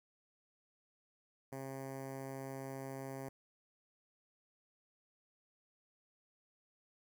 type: tone with notch filter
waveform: 10% pulse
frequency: 134.5 Hz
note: C3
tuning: 48 cents sharp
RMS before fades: -45 dBFS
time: 1.52-3.29 s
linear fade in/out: 5 ms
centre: 3500 Hz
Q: 0.6
effects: none